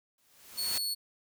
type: noise with exponential growth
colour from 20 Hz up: white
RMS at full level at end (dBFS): -33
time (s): 0.18-0.78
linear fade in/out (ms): 2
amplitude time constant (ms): 130
type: tone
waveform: sawtooth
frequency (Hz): 4400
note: C#8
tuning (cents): -14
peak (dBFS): -28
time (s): 0.57-0.95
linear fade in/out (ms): 20
effects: none